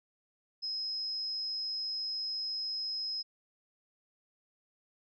sine tone with amplitude modulation, 5120 Hz, D#8, 49 cents sharp, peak -32 dBFS, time 0.62-3.23 s, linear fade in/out 20 ms, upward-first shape sine, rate 246 Hz, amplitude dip 30%, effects none

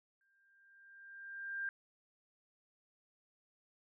sine tone with exponential growth, 1592 Hz, G6, 26 cents sharp, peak -35 dBFS, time 0.21-1.69 s, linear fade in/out 1 ms, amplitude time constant 320 ms, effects none

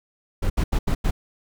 brown noise bursts at uneven times, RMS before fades -20 dBFS, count 5, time 0.42-0.5 / 0.57-0.64 / 0.72-0.79 / 0.87-0.95 / 1.04-1.11 s, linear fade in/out 10 ms, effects none

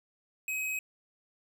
square tone, 2537 Hz, D#7, 33 cents sharp, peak -32 dBFS, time 0.48-0.79 s, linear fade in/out 2 ms, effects none

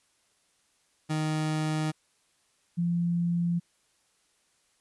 30% pulse / sine tone pair in turn, 155.2 / 172.06 Hz, D#3 / F3, -4 / -26 cents, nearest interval major second, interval 178 cents, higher second, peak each -24 dBFS, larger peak neither, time 1.09-1.92 / 2.77-3.6 s, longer neither, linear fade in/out 20 ms, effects white hiss -69 dBFS RMS until 4.8 s + resampled to 24000 Hz

